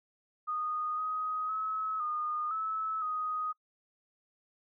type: tone with pitch steps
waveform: sine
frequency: 1235 / 1256 / 1287 / 1224 / 1301 / 1249 Hz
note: D#6 / D#6 / E6 / D#6 / E6 / D#6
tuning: -13 / +16 / -42 / -29 / -23 / +6 cents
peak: -31 dBFS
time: 0.47-3.53 s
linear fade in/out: 20 ms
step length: 510 ms
effects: noise-tail reverb RT60 0.1 s tail -26 dB re dry